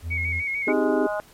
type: tone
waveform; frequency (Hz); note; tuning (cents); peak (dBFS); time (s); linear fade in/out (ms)
triangle; 83; E2; +12; -25; 0.02-0.43; 50
type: tone with vibrato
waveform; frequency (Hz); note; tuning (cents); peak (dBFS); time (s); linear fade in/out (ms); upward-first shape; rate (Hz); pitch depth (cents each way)
sine; 2206; C#7; -9; -24; 0.1-0.73; 20; square; 6.7; 36
type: chord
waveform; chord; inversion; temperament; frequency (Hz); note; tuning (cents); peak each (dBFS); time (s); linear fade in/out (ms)
sine; Ab major seventh; first; just; 259.6 / 311.5 / 389.3 / 415.3; C4 / Eb4 / G4 / Ab4; -13 / +2 / -12 / 0; -25; 0.67-1.07; 5
type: harmonic tone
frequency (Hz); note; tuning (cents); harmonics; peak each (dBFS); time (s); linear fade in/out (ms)
207.7; G#3; 0; 3 / 4 / 5 / 6 / 7; -26 / -32 / -35 / -37 / -33; 0.68-1.2; 0
effects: pink hiss -52 dBFS RMS until 1.33 s + MP3 64 kbps